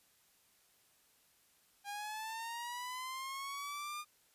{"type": "linear sweep", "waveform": "sawtooth", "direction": "up", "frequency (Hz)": [804, 1215], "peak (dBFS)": -37, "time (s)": [1.84, 4.05], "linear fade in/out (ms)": 50, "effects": ["white hiss -70 dBFS RMS until 4.34 s", "resampled to 32000 Hz"]}